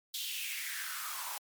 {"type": "noise with high-pass filter sweep", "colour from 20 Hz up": "white", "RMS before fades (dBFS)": -39, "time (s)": [0.14, 1.38], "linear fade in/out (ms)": 2, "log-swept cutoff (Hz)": [3600, 850], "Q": 4.6, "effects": ["MP3 96 kbps"]}